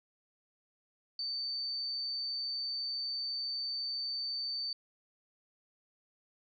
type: tone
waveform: sine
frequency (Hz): 4566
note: D8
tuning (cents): -50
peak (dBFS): -34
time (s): 1.19-4.73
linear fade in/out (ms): 2
effects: none